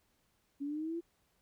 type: linear sweep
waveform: sine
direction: up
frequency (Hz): 277.2 to 343.5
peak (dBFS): -35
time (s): 0.6-1.01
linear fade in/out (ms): 20
effects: pink hiss -75 dBFS RMS until 1.41 s